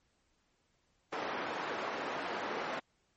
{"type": "band-pass noise", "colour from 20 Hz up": "white", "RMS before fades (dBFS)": -38, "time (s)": [1.12, 2.8], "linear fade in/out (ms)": 10, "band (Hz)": [280, 1300], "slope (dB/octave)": 12, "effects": ["pink hiss -75 dBFS RMS until 3.16 s", "MP3 32 kbps"]}